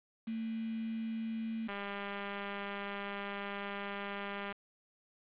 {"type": "tone pair in turn", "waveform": ["sine", "5% pulse"], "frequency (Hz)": [224.6, 200.6], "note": ["A3", "G3"], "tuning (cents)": [36, 40], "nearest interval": "major second", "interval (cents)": 196, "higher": "first", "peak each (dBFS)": [-35, -27], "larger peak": "second", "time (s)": [[0.27, 1.68], [1.68, 4.53]], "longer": "second", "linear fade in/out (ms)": 10, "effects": ["resampled to 8000 Hz", "9-bit"]}